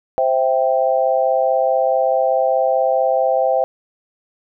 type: chord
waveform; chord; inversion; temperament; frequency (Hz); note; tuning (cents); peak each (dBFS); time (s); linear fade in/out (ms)
sine; C major; none; equal; 523.3 / 659.3 / 784; C5 / E5 / G5; 0 / 0 / 0; -17 / -18 / -19; 0.18-3.64; 0
effects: none